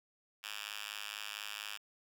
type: tone with high-pass filter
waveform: 5% pulse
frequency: 104.3 Hz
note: G#2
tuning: 8 cents sharp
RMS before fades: -44 dBFS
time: 0.43-1.78 s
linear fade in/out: 20 ms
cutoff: 2200 Hz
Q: 2.4
effects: none